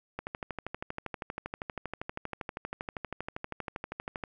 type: click train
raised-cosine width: 0.5 ms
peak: -20 dBFS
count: 52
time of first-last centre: 0.19-4.238 s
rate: 12.6 Hz
effects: none